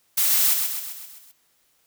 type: noise with echo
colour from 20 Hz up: blue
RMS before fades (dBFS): -20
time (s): 0.17-0.54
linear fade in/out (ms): 10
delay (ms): 130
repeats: 6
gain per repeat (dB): -5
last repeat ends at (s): 1.32
effects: white hiss -65 dBFS RMS until 1.86 s